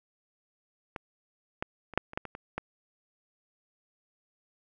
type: clicks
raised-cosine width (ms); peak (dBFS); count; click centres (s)
0.5; -21 / -16 / -28 / -8 / -28 / -15 / -24 / -25 / -17; 9; 0.962 / 1.625 / 1.937 / 1.976 / 2.134 / 2.175 / 2.253 / 2.351 / 2.58
effects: none